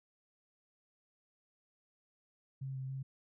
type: tone with pitch steps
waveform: sine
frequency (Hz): 134.2 / 131.9 / 134.1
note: C3 / C3 / C3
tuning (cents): +44 / +14 / +43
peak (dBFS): -38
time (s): 2.61-3.03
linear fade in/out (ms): 10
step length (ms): 140
effects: none